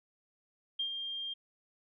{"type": "tone with ADSR envelope", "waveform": "sine", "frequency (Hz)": 3200, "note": "G7", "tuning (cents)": 35, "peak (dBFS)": -30, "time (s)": [0.79, 1.34], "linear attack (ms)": 8, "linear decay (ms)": 94, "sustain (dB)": -6, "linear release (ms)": 12, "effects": []}